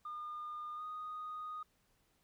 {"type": "tone with pitch glide", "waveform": "sine", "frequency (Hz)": [1214, 1240.2], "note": ["D#6", "D#6"], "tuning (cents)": [-43, -6], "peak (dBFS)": -40, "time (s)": [0.05, 1.63], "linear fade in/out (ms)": 5, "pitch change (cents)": 37, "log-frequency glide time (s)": [0.75, 0.83], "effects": ["tanh soft clip ceiling -38 dBFS", "pink hiss -75 dBFS RMS until 2.23 s"]}